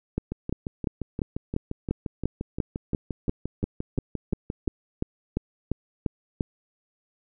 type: two click trains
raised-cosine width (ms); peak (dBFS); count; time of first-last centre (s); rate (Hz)
3; -17 / -12; 26 / 19; 0.32-4.675 / 0.18-6.408; 5.74 / 2.89
effects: none